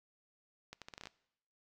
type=accelerating click train; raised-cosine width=0.2 ms; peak=-29 dBFS; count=9; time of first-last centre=0.73-1.071 s; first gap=87 ms; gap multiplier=0.78; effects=noise-tail reverb RT60 0.8 s tail -21 dB re dry